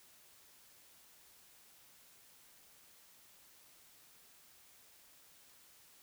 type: silence
effects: white hiss -63 dBFS RMS until 6.02 s